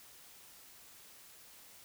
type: silence
effects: white hiss -57 dBFS RMS until 1.84 s